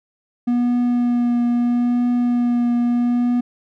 triangle tone with vibrato, 241.6 Hz, B3, 38 cents flat, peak -13 dBFS, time 0.47-3.41 s, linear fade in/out 10 ms, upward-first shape triangle, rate 0.77 Hz, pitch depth 16 cents each way, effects none

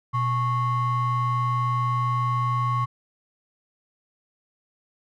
triangle ring-modulated tone, 489.8 Hz, B4, 14 cents flat, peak -16 dBFS, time 0.13-2.86 s, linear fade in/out 20 ms, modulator 612 Hz, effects none

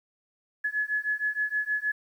sine beating tone pair, 1700 / 1706.4 Hz, G#6 / G#6, +40 / +46 cents, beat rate 6.4 Hz, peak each -29 dBFS, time 0.64-1.92 s, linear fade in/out 10 ms, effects 10-bit

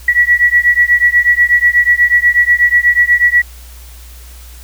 sine beating tone pair, 1934 / 1942.2 Hz, B6 / B6, -37 / -29 cents, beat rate 8.2 Hz, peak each -10 dBFS, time 0.08-3.42 s, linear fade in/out 5 ms, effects added 60 Hz sine -32 dBFS peak until 4.63 s + white hiss -40 dBFS RMS until 4.63 s

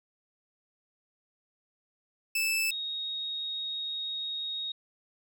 sawtooth / sine tone pair in turn, 2631 / 3751 Hz, E7 / A#7, -4 / +10 cents, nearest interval tritone, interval 614 cents, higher second, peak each -23 / -32 dBFS, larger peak first, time 2.35-2.71 / 2.71-4.72 s, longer second, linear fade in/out 5 ms, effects none

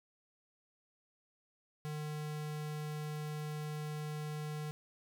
square tone, 151.4 Hz, D#3, 47 cents flat, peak -39 dBFS, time 1.85-4.71 s, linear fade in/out 0 ms, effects none

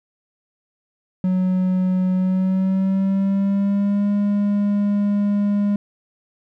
triangle tone with pitch glide, 184.8 to 203.9 Hz, F#3 to G#3, -2 to -32 cents, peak -14 dBFS, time 1.24-5.76 s, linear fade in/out 2 ms, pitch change +170 cents, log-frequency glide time 2.14-4.1 s, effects none

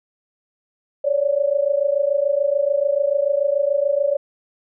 sine tone pair together, 554 / 580.9 Hz, C#5 / D5, -1 / -19 cents, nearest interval minor second, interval 82 cents, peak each -19 dBFS, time 1.04-4.17 s, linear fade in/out 10 ms, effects none

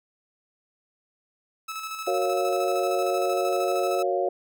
sawtooth tone with tremolo, 1302 Hz, E6, 22 cents flat, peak -27 dBFS, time 1.68-4.03 s, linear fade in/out 10 ms, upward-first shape square, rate 13 Hz, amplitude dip 40%
sine chord, Gb major seventh, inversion none, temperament equal, 370 / 466.2 / 554.4 / 698.5 Hz, Gb4 / Bb4 / Db5 / F5, 0 / 0 / 0 / 0 cents, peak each -27 / -31 / -27 / -27 dBFS, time 2.07-4.29 s, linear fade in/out 5 ms
effects none

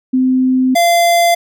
sine / square tone pair in turn, 257.7 / 688 Hz, C4 / F5, -26 / -26 cents, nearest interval octave + perfect fourth, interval 1700 cents, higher second, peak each -9 / -9 dBFS, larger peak neither, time 0.13-0.75 / 0.75-1.35 s, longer first, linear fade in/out 10 ms, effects none

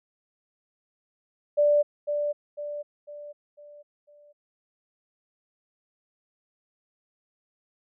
sine tone with echo, 587.3 Hz, D5, in tune, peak -17 dBFS, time 1.57-1.83 s, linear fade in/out 20 ms, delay 500 ms, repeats 5, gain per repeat -7 dB, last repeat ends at 4.33 s, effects none

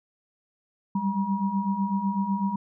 sine tone cluster, 192.2 / 200.2 / 959 Hz, G3 / G3 / A#5, -34 / +37 / +49 cents, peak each -29 / -26 / -30 dBFS, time 0.95-2.56 s, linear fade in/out 5 ms, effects none

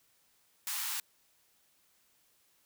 white high-pass noise, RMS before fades -36 dBFS, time 0.67-1 s, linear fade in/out 2 ms, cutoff 810 Hz, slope 96 dB/octave, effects white hiss -70 dBFS RMS until 2.65 s

